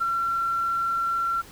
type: tone with ADSR envelope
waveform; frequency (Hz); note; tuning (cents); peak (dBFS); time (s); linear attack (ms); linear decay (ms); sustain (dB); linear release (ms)
sine; 1361; F6; -45; -19; 0-1.42; 20; 14; -3; 18
effects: tanh soft clip ceiling -15 dBFS + pink hiss -47 dBFS RMS until 1.51 s